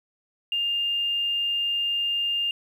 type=tone; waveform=triangle; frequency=2808 Hz; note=F7; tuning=9 cents sharp; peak=-19 dBFS; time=0.52-2.51 s; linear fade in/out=2 ms; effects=tanh soft clip ceiling -21 dBFS + 10-bit